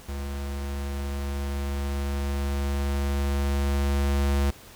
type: tone with level ramp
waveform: square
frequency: 70 Hz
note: C#2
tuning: 18 cents sharp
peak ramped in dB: -31 to -21 dBFS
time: 0.08-4.51 s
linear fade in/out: 10 ms
effects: pink hiss -48 dBFS RMS until 4.75 s